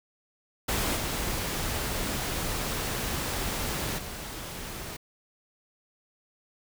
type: noise with level steps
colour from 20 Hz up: pink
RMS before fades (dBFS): -28 / -31 / -38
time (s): 0.68-4.97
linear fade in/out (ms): 10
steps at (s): 0.95 / 3.97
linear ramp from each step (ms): 20
effects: none